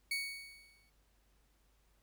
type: tone with exponential decay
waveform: 30% pulse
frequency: 2231 Hz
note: C#7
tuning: 11 cents sharp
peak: -30 dBFS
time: 0.11-0.9 s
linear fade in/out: 5 ms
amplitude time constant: 170 ms
effects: added 50 Hz sine -70 dBFS peak until 2.02 s + pink hiss -75 dBFS RMS until 2.02 s